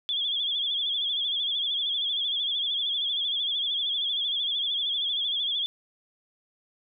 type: tone with vibrato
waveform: sine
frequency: 3370 Hz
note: G#7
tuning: 25 cents sharp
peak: -25 dBFS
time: 0.09-5.66 s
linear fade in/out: 0 ms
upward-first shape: sine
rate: 13 Hz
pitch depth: 76 cents each way
effects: none